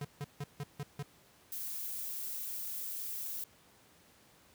square tone bursts, 143.8 Hz, D3, 36 cents flat, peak -37 dBFS, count 6, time 0.01-1.026 s, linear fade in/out 2 ms, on 36 ms, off 160 ms
violet noise, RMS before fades -40 dBFS, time 1.52-3.44 s, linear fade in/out 2 ms
effects pink hiss -63 dBFS RMS until 4.54 s + high-pass 80 Hz 12 dB/octave

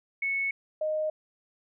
sine tone pair in turn, 2206 / 619 Hz, C#7 / D#5, -9 / -9 cents, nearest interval octave + minor seventh, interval 2200 cents, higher first, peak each -26 dBFS, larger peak neither, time 0.22-0.51 / 0.81-1.1 s, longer neither, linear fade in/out 5 ms, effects none

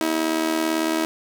sawtooth tone with amplitude modulation, 321.3 Hz, E4, 44 cents flat, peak -13 dBFS, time 0.01-1.05 s, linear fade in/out 0 ms, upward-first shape sine, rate 78.2 Hz, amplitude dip 75%, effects none

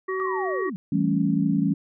harmonic tone, 377.5 Hz, F#4, 35 cents sharp, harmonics 1 / 3 / 5, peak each -26 / -31 / -33 dBFS, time 0.08-0.7 s, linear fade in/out 10 ms
sine linear sweep, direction down, 1199 to 164.2 Hz, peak -29 dBFS, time 0.2-0.76 s, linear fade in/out 0 ms
sine chord, A dominant seventh, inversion second, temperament equal, 164.81 / 196 / 220 / 277.2 Hz, E3 / G3 / A3 / C#4, 0 / 0 / 0 / 0 cents, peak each -25 / -24 / -27 / -24 dBFS, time 0.92-1.74 s, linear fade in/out 5 ms
effects none

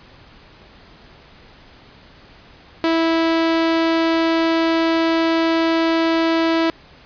sawtooth tone, 328 Hz, E4, 9 cents flat, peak -11 dBFS, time 2.84-6.7 s, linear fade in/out 0 ms, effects pink hiss -46 dBFS RMS until 7.05 s + resampled to 11025 Hz

